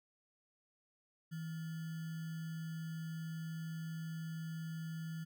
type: tone with sample-and-hold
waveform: sine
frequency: 162.2 Hz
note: E3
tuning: 28 cents flat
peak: -40 dBFS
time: 1.31-5.25 s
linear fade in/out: 20 ms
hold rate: 1575 Hz
effects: none